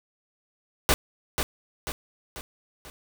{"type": "noise with echo", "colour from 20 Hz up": "pink", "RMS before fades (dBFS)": -20, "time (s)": [0.89, 0.94], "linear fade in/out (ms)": 0, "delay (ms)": 490, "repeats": 4, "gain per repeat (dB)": -6, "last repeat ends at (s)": 2.9, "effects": []}